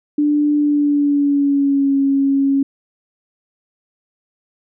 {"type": "tone with pitch glide", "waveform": "sine", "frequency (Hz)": [295, 275.2], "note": ["D4", "C#4"], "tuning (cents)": [8, -12], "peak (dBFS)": -12, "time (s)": [0.18, 2.63], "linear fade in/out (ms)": 5, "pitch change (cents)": -120, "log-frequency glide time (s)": [0.56, 1.97], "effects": []}